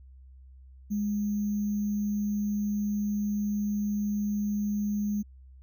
sine tone with sample-and-hold, 206.5 Hz, G#3, 10 cents flat, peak -26 dBFS, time 0.9-5.23 s, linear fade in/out 20 ms, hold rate 6300 Hz, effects added 65 Hz sine -48 dBFS peak until 5.62 s

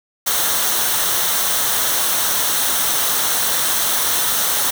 white noise with comb filter, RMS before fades -18 dBFS, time 0.26-4.71 s, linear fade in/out 10 ms, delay 0.41 ms, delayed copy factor -0.5, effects none

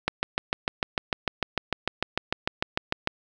click train, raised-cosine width 0.3 ms, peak -7 dBFS, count 21, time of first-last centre 0.08-3.074 s, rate 6.68 Hz, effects none

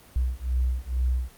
sine beating tone pair, 61.74 / 63.94 Hz, B1 / C2, 0 / -39 cents, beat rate 2.2 Hz, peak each -26 dBFS, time 0.16-1.29 s, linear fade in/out 0 ms, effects pink hiss -52 dBFS RMS until 1.37 s + Opus 24 kbps

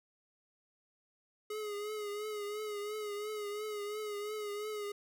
square tone with vibrato, 419.1 Hz, G#4, 16 cents sharp, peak -38 dBFS, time 1.5-4.92 s, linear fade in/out 5 ms, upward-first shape triangle, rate 2.9 Hz, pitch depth 55 cents each way, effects none

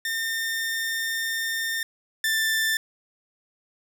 sawtooth tone pair in turn, 1813 / 1774.7 Hz, A#6 / A6, -49 / +14 cents, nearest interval unison, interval 37 cents, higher first, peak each -22 / -18 dBFS, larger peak second, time 0.05-1.83 / 2.24-2.77 s, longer first, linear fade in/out 2 ms, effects none

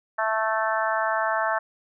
harmonic tone, 220 Hz, A3, in tune, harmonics 3 / 4 / 5 / 6 / 7 / 8, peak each -27 / -28 / -29 / -30 / -30 / -31 dBFS, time 0.18-1.59 s, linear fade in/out 10 ms, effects none

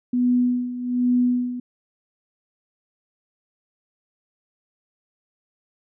sine tone with tremolo, 246.9 Hz, B3, in tune, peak -15 dBFS, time 0.13-1.6 s, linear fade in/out 5 ms, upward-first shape sine, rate 1.2 Hz, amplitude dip 75%, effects none

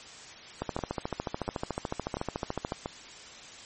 two click trains, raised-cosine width 1 ms, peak -18 / -16 dBFS, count 4 / 30, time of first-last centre 0.79-2.859 / 0.62-2.721 s, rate 1.45 / 13.8 Hz, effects white hiss -47 dBFS RMS until 3.65 s + MP3 32 kbps

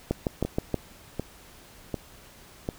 two click trains, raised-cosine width 2 ms, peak -11 / -15 dBFS, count 5 / 4, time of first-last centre 0.11-0.743 / 0.45-2.689 s, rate 6.32 / 1.34 Hz, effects pink hiss -51 dBFS RMS until 2.78 s

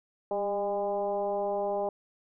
sine tone with frequency modulation, 607 Hz, D#5, 43 cents flat, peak -27 dBFS, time 0.31-1.89 s, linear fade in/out 2 ms, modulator 205 Hz, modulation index 1.2, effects none

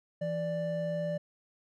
triangle tone pair together, 166.43 / 589 Hz, E3 / D5, +17 / +5 cents, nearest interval octave + minor seventh, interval 2188 cents, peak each -33 / -30 dBFS, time 0.21-1.18 s, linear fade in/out 10 ms, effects none

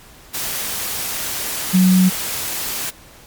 sine tone in noise, 185 Hz, F#3, in tune, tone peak -9 dBFS, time 1.73-2.1 s, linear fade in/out 20 ms, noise white, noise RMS -24 dBFS, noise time 0.33-2.91 s, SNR +12 dB, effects pink hiss -44 dBFS RMS until 3.26 s + MP3 96 kbps

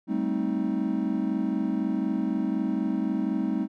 triangle chord, A half-diminished seventh, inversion third, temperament equal with one note detuned, 196 / 220 / 261.6 / 313.8 Hz, G3 / A3 / C4 / Eb4, 0 / 0 / 0 / +15 cents, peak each -28 dBFS, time 0.07-3.68 s, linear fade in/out 50 ms, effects none

